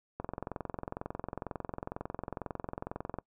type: click train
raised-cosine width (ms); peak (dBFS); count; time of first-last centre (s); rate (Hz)
1; -22; 67; 0.2-3.186; 22.1
effects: noise-tail reverb RT60 0.1 s tail -23 dB re dry